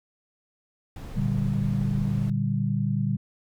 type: noise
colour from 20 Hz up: brown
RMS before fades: -36 dBFS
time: 0.96-2.3 s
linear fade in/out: 2 ms
type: chord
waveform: sine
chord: G minor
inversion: first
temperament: equal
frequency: 116.54 / 146.83 / 196 Hz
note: Bb2 / D3 / G3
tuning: 0 / 0 / 0 cents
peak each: -27 dBFS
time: 1.16-3.17 s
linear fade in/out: 10 ms
effects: none